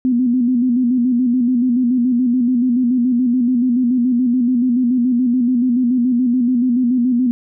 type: tone with vibrato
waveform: sine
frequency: 246.9 Hz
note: B3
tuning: in tune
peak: -12 dBFS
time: 0.05-7.31 s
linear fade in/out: 0 ms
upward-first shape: square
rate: 7 Hz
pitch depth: 63 cents each way
effects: none